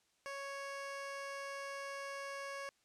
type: tone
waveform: 15% pulse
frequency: 554.4 Hz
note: C#5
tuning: in tune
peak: -36 dBFS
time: 0.26-2.69 s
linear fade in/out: 0 ms
effects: white hiss -75 dBFS RMS until 2.84 s + low-pass 8000 Hz 12 dB/octave